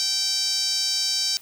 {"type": "tone with band-pass filter", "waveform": "5% pulse", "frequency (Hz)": 776, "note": "G5", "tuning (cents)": -18, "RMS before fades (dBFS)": -24, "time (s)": [0, 1.37], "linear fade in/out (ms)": 0, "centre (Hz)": 5100, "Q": 4, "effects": ["white hiss -48 dBFS RMS until 1.41 s"]}